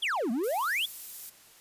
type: exponential two-way sweep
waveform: triangle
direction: down then up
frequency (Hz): 3601 to 210.5 to 3601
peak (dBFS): -25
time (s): 0.02-0.86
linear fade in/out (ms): 10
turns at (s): 0.31
type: noise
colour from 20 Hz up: violet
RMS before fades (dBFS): -39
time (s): 0.43-1.3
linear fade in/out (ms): 10
effects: white hiss -56 dBFS RMS until 1.6 s + resampled to 32000 Hz